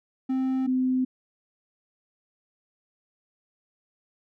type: tone pair in turn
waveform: triangle / sine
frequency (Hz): 261.6 / 257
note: C4 / C4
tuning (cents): 0 / -31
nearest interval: unison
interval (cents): 31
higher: first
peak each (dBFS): -21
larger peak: neither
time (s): 0.29-0.67 / 0.67-1.05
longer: neither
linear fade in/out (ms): 10
effects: none